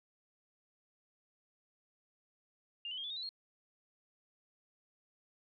sine tone with pitch steps, 2808 / 3010 / 3226 / 3457 / 3705 / 3971 / 4256 Hz, F7 / F#7 / G7 / A7 / A#7 / B7 / C8, +9 / +29 / +49 / -31 / -11 / +9 / +29 cents, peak -39 dBFS, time 2.85-3.291 s, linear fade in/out 2 ms, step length 63 ms, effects none

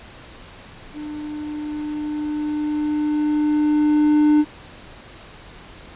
triangle tone with level ramp, 300 Hz, D4, 37 cents sharp, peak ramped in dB -27 to -9 dBFS, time 0.93-4.45 s, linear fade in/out 50 ms, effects pink hiss -42 dBFS RMS until 5.95 s + resampled to 8000 Hz

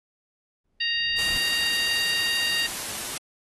brown noise with exponential growth, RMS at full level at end -35 dBFS, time 0.64-1.38 s, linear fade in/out 5 ms, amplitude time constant 160 ms
harmonic tone, 932.3 Hz, A#5, in tune, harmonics 2 / 3 / 4 / 5, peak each -28 / -27 / -31 / -30 dBFS, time 0.8-2.67 s, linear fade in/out 10 ms
white noise, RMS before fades -32 dBFS, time 1.18-3.18 s, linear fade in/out 5 ms
effects AAC 32 kbps

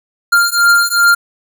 square beating tone pair, 1396.9 / 1399.5 Hz, F6 / F6, 0 / +3 cents, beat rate 2.6 Hz, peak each -12 / -12 dBFS, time 0.32-1.15 s, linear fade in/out 10 ms, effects none

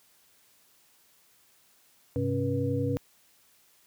sine tone cluster, 102.1 / 132.8 / 276.4 / 483.6 Hz, G#2 / C3 / C#4 / B4, -29 / +26 / -5 / -36 cents, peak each -31 dBFS, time 2.16-2.97 s, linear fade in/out 0 ms, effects white hiss -63 dBFS RMS until 3.86 s + high-pass 60 Hz 12 dB/octave

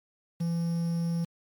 triangle tone with quantisation, 168.4 Hz, E3, 37 cents sharp, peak -24 dBFS, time 0.4-1.25 s, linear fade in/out 10 ms, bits 8, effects MP3 96 kbps

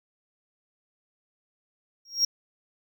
triangle tone with exponential growth, 5590 Hz, F8, 1 cent sharp, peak -15 dBFS, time 2.05-2.25 s, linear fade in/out 5 ms, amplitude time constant 42 ms, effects none

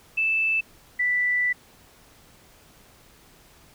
sine tone pair in turn, 2637 / 1975.5 Hz, E7 / B6, 0 / 0 cents, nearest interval perfect fourth, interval 500 cents, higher first, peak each -20 dBFS, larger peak neither, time 0.17-0.61 / 0.99-1.53 s, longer second, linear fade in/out 10 ms, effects pink hiss -54 dBFS RMS until 3.74 s

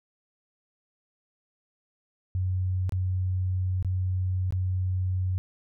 sine tone with dropouts, 92.5 Hz, F#2, in tune, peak -24 dBFS, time 2.35-5.38 s, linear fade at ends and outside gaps 0 ms, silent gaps 2.894-2.922 / 3.826-3.847 / 4.507-4.524 s, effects none

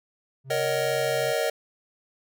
triangle tone, 133.8 Hz, C3, 39 cents sharp, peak -35 dBFS, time 0.44-1.34 s, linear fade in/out 50 ms
square chord, D# minor seventh, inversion second, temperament just, 466.7 / 560 / 622.3 / 746.7 Hz, A#4 / C#5 / D#5 / F#5, +2 / +18 / 0 / +16 cents, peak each -29 / -30 / -28 / -34 dBFS, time 0.5-1.5 s, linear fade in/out 5 ms
effects none

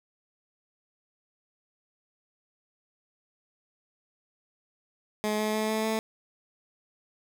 15% pulse tone with pitch steps, 212.5 / 214.5 / 216.5 / 218.5 / 220.5 Hz, G#3 / A3 / A3 / A3 / A3, +40 / -44 / -28 / -12 / +4 cents, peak -20 dBFS, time 5.24-5.99 s, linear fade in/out 0 ms, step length 150 ms, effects none

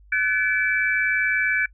sine tone cluster, 1508 / 1716 / 2311 Hz, F#6 / A6 / D7, +32 / -44 / -28 cents, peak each -23 dBFS, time 0.12-1.66 s, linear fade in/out 5 ms, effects noise-tail reverb RT60 0.1 s tail -25 dB re dry + added 50 Hz sine -48 dBFS peak until 1.73 s

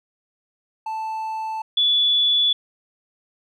triangle / sine tone pair in turn, 880 / 3438 Hz, A5 / A7, 0 / -41 cents, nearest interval 2 octaves, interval 2359 cents, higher second, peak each -23 / -15 dBFS, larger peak second, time 0.86-1.62 / 1.77-2.53 s, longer neither, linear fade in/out 5 ms, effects none

